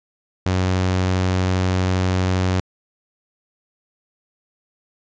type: tone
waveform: sawtooth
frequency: 92.5 Hz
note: F#2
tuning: in tune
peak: -13 dBFS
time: 0.46-2.6 s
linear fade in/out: 0 ms
effects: resampled to 16000 Hz